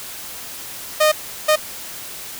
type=tone bursts at uneven times; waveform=sawtooth; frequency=615 Hz; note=D#5; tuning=20 cents flat; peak=-8 dBFS; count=2; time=1-1.12 / 1.48-1.56 s; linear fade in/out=10 ms; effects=white hiss -33 dBFS RMS until 2.39 s